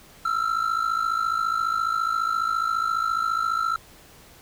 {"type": "ring-modulated tone", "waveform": "triangle", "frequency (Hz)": 1340, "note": "E6", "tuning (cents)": 28, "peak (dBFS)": -17, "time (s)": [0.25, 3.76], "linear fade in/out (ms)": 2, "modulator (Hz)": 27.3, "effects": ["pink hiss -50 dBFS RMS until 4.41 s"]}